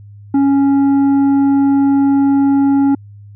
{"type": "tone with tanh clipping", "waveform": "triangle", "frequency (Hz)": 277.2, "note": "C#4", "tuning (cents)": 0, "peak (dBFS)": -10, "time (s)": [0.34, 2.95], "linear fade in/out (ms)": 5, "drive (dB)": 11, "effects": ["added 102 Hz sine -34 dBFS peak until 3.35 s"]}